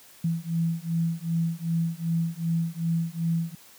sine beating tone pair, 164.81 / 167.41 Hz, E3 / E3, 0 / +27 cents, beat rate 2.6 Hz, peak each -27 dBFS, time 0.24-3.55 s, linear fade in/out 5 ms, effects white hiss -52 dBFS RMS until 3.78 s + high-pass 80 Hz 12 dB/octave

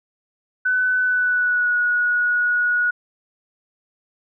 sine tone with pitch glide, 1504 to 1457 Hz, F#6 to F#6, +28 to -27 cents, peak -16 dBFS, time 0.65-2.91 s, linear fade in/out 10 ms, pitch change -55 cents, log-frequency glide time 0.99-1.77 s, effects none

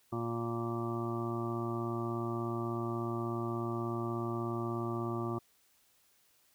harmonic tone, 116.54 Hz, A#2, in tune, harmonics 1 / 2 / 3 / 5 / 6 / 7 / 8 / 9 / 10, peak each -38 / -40 / -37 / -49 / -46 / -51 / -49 / -52 / -42 dBFS, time 0.12-5.39 s, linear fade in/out 10 ms, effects white hiss -69 dBFS RMS until 6.54 s

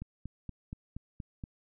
click train, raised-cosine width 5 ms, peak -27 dBFS, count 7, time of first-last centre 0.02-1.438 s, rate 4.23 Hz, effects none

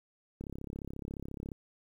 click train, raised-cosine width 3 ms, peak -28 dBFS, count 39, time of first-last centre 0.41-1.518 s, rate 34.3 Hz, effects 10-bit

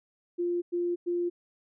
sine tone bursts, 349.2 Hz, F4, in tune, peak -26 dBFS, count 3, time 0.38-1.3 s, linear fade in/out 20 ms, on 240 ms, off 100 ms, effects none

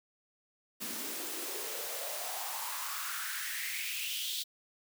white noise with high-pass filter sweep, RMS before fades -38 dBFS, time 0.8-4.44 s, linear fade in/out 20 ms, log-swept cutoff 220 to 3700 Hz, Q 4.7, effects none

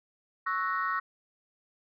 sine chord, F# dominant seventh, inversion second, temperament equal with one note detuned, 1108.7 / 1310.9 / 1480 / 1864.7 Hz, C#6 / E6 / F#6 / A#6, 0 / -10 / 0 / 0 cents, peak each -31 / -32 / -35 / -34 dBFS, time 0.46-1 s, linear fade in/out 10 ms, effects tanh soft clip ceiling -19 dBFS

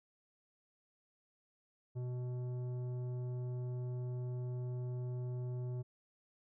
sine tone with tanh clipping, 124.4 Hz, B2, 13 cents sharp, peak -39 dBFS, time 1.95-5.83 s, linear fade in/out 20 ms, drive 11 dB, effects none

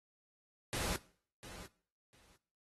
pink noise with echo, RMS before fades -38 dBFS, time 0.73-0.96 s, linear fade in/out 0 ms, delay 700 ms, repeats 2, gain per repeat -14 dB, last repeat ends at 2.36 s, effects noise-tail reverb RT60 0.5 s tail -19 dB re dry + AAC 32 kbps

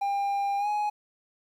triangle tone with pitch glide, 800 to 835.9 Hz, G5 to G#5, +35 to +11 cents, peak -23 dBFS, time 0.01-0.9 s, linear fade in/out 10 ms, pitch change +76 cents, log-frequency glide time 0.58-0.68 s, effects 10-bit

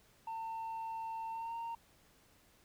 sine tone with pitch glide, 900 to 922.6 Hz, A5 to A#5, +39 to -18 cents, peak -36 dBFS, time 0.27-1.75 s, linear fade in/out 5 ms, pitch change +43 cents, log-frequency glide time 1.28-1.55 s, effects tanh soft clip ceiling -38 dBFS + pink hiss -67 dBFS RMS until 2.64 s

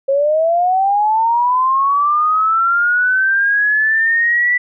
sine linear sweep, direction up, 537 to 1975.5 Hz, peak -11 dBFS, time 0.08-4.58 s, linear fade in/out 10 ms, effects none

